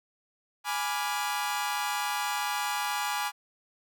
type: chord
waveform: sawtooth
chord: G# diminished seventh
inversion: none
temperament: equal with one note detuned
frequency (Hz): 830.6 / 987.8 / 1174.7 / 1409.1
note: G#5 / B5 / D6 / F6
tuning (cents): 0 / 0 / 0 / +15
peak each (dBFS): -28 / -31 / -32 / -34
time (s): 0.64-3.32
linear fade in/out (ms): 50
effects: none